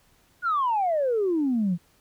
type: exponential sweep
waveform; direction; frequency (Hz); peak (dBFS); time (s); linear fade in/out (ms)
sine; down; 1480 to 164.81; -20; 0.42-1.78; 50
effects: tanh soft clip ceiling -17 dBFS + pink hiss -62 dBFS RMS until 2 s